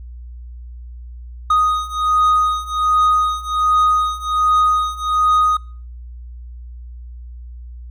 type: beating tone pair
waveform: triangle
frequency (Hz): 1244.5 / 1245.8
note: D#6 / D#6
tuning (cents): 0 / +2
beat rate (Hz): 1.3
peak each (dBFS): -16 / -14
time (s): 1.5-5.57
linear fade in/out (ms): 5
effects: noise-tail reverb RT60 0.5 s tail -26 dB re dry + added 60 Hz sine -31 dBFS peak until 7.9 s